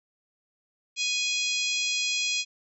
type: harmonic tone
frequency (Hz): 830.6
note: G#5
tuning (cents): 0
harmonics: 3 / 4 / 5 / 6 / 7 / 8 / 9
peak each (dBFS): -29 / -31 / -33 / -35 / -36 / -37 / -38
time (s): 0.96-2.45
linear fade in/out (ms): 50
effects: none